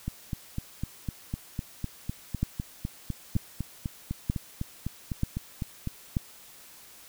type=two click trains; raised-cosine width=5 ms; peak=-13 / -18 dBFS; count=5 / 24; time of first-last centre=2.43-6.168 / 0.08-5.873 s; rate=1.07 / 3.97 Hz; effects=white hiss -51 dBFS RMS until 7.08 s